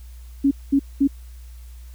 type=tone bursts; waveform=sine; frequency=277.2 Hz; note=C#4; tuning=in tune; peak=-13 dBFS; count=3; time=0.44-1.076 s; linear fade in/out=10 ms; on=72 ms; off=210 ms; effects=added 60 Hz sine -37 dBFS peak until 1.94 s + white hiss -55 dBFS RMS until 1.94 s